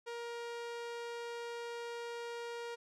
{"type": "tone with low-pass filter", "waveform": "sawtooth", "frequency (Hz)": 471.1, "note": "A#4", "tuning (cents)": 18, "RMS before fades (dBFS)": -43, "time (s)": [0.06, 2.76], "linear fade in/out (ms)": 20, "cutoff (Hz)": 7100, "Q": 0.53, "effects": []}